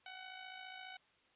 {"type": "tone with amplitude modulation", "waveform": "10% pulse", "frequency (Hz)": 749, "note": "F#5", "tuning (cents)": 21, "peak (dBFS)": -37, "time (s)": [0.06, 0.97], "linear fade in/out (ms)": 2, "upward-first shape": "sine", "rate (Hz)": 54.7, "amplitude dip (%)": 55, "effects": ["white hiss -71 dBFS RMS until 1.35 s", "resampled to 8000 Hz"]}